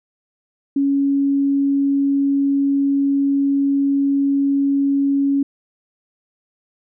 sine tone, 278.3 Hz, C#4, 7 cents sharp, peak -14 dBFS, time 0.76-5.43 s, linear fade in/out 5 ms, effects none

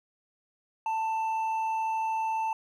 sine tone with hard clipping, 887 Hz, A5, 14 cents sharp, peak -28 dBFS, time 0.86-2.53 s, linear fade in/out 2 ms, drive 4 dB, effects none

